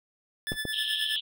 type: tone with tremolo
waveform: 25% pulse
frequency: 1741 Hz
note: A6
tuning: 19 cents flat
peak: -25 dBFS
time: 0.47-1.16 s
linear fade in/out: 0 ms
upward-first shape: sine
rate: 9.5 Hz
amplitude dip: 75%
type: clicks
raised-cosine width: 2 ms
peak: -19 dBFS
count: 2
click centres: 0.519 / 0.653 s
type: noise with exponential decay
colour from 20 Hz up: brown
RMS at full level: -33 dBFS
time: 0.52-0.6 s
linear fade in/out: 2 ms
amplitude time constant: 17 ms
type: band-pass noise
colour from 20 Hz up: white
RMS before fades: -31 dBFS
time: 0.72-1.21 s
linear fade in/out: 20 ms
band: 3000 to 3500 Hz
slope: 96 dB/octave
effects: none